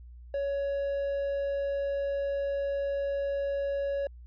triangle tone, 559 Hz, C#5, 14 cents sharp, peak -26 dBFS, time 0.34-4.07 s, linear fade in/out 2 ms, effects added 60 Hz sine -45 dBFS peak until 4.26 s + resampled to 11025 Hz

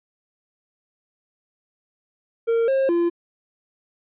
triangle tone with pitch steps, 460.3 / 536 / 343.1 Hz, A#4 / C5 / F4, -22 / +42 / -31 cents, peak -15 dBFS, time 2.47-3.1 s, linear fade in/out 20 ms, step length 210 ms, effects resampled to 8000 Hz

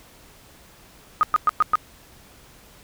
sine tone bursts, 1244.5 Hz, D#6, in tune, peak -13 dBFS, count 5, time 1.21-1.755 s, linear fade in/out 0 ms, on 21 ms, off 110 ms, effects pink hiss -50 dBFS RMS until 2.83 s

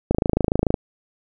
click train, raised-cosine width 2 ms, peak -4 dBFS, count 18, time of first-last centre 0.11-0.742 s, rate 26.9 Hz, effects none

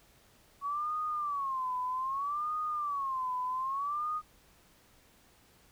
sine tone with vibrato, 1113 Hz, C#6, 7 cents sharp, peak -31 dBFS, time 0.61-4.22 s, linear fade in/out 50 ms, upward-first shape sine, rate 0.63 Hz, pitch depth 180 cents each way, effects pink hiss -63 dBFS RMS until 5.71 s

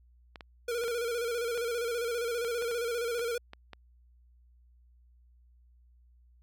clicks, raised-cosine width 0.3 ms, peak -28 dBFS, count 11, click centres 0.358 / 0.408 / 0.837 / 0.881 / 1.576 / 2.448 / 2.623 / 2.713 / 3.194 / 3.534 / 3.733 s
square tone with vibrato, 471.1 Hz, A#4, 18 cents sharp, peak -31 dBFS, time 0.68-3.38 s, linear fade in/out 5 ms, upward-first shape square, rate 15 Hz, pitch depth 47 cents each way
effects added 60 Hz sine -58 dBFS peak until 6.42 s

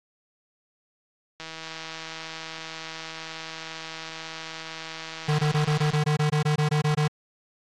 click train, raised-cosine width 0.2 ms, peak -20 dBFS, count 735, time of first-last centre 1.4-5.959 s, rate 161 Hz
square tone bursts, 150.5 Hz, D3, 43 cents sharp, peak -21 dBFS, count 14, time 5.28-7.08 s, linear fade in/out 10 ms, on 110 ms, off 20 ms
effects low-pass 7000 Hz 12 dB/octave + AAC 48 kbps

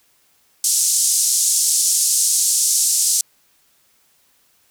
pink band-pass noise, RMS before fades -17 dBFS, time 0.64-3.21 s, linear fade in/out 2 ms, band 6100 to 10000 Hz, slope 24 dB/octave, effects white hiss -59 dBFS RMS until 4.7 s

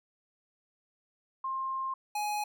sine / square tone pair in turn, 1060 / 836.5 Hz, C6 / G#5, +22 / +12 cents, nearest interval major third, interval 410 cents, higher first, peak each -31 / -31 dBFS, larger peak neither, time 1.44-1.94 / 2.15-2.44 s, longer first, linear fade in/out 5 ms, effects none

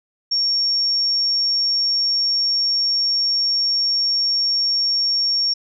sine tone, 5520 Hz, F8, 21 cents flat, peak -16 dBFS, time 0.31-5.54 s, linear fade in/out 10 ms, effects none

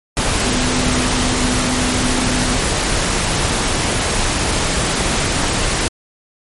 sine tone in noise, 251 Hz, B3, 28 cents sharp, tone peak -20 dBFS, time 0.44-2.57 s, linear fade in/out 0 ms, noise pink, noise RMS -17 dBFS, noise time 0.17-5.88 s, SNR -6 dB, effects MP3 48 kbps

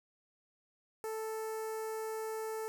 sawtooth tone with notch filter, 440 Hz, A4, in tune, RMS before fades -39 dBFS, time 1.04-2.68 s, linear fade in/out 0 ms, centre 3400 Hz, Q 0.52, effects none

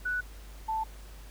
sine tone pair in turn, 1480 / 881.6 Hz, F#6 / A5, 0 / +3 cents, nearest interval major sixth, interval 897 cents, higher first, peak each -28 dBFS, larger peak neither, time 0.05-0.21 / 0.68-0.84 s, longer neither, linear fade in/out 10 ms, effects added 50 Hz sine -44 dBFS peak until 1.3 s + pink hiss -54 dBFS RMS until 1.3 s

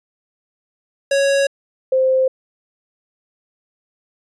square / sine tone pair in turn, 554.4 / 522.1 Hz, C#5 / C5, 0 / -4 cents, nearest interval minor second, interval 104 cents, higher first, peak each -14 / -12 dBFS, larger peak second, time 1.11-1.47 / 1.92-2.28 s, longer neither, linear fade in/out 5 ms, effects resampled to 22050 Hz

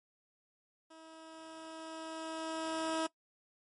15% pulse tone with level ramp, 321.4 Hz, E4, 44 cents flat, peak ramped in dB -47 to -25 dBFS, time 0.9-3.07 s, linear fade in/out 10 ms, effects noise-tail reverb RT60 0.1 s tail -20 dB re dry + MP3 48 kbps

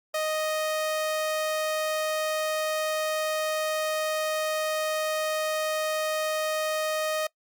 sawtooth tone, 622.3 Hz, D#5, in tune, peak -22 dBFS, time 0.14-7.27 s, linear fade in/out 5 ms, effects noise-tail reverb RT60 0.1 s tail -23 dB re dry + Opus 48 kbps

